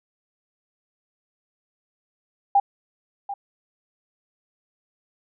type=tone with echo; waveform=sine; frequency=800 Hz; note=G5; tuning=35 cents sharp; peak=-13 dBFS; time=2.55-2.6 s; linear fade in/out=5 ms; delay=740 ms; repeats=1; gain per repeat=-14 dB; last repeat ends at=3.34 s; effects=none